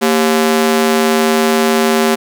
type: ring-modulated tone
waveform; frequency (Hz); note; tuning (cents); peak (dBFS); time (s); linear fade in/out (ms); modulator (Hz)
sawtooth; 312.8; D#4; +9; -3; 0.01-2.16; 20; 82.9
effects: none